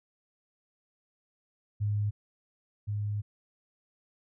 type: tone pair in turn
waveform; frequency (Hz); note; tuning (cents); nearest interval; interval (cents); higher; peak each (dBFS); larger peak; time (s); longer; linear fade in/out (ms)
sine; 103.83 / 103.83; G#2 / G#2; 0 / 0; unison; 0; neither; -26 / -29; first; 1.8-2.11 / 2.87-3.22; second; 20
effects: none